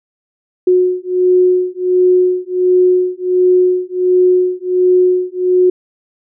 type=beating tone pair; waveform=sine; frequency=363.8 / 365.2 Hz; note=F#4 / F#4; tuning=-29 / -23 cents; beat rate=1.4 Hz; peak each=-12 dBFS; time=0.67-5.7 s; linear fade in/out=5 ms; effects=none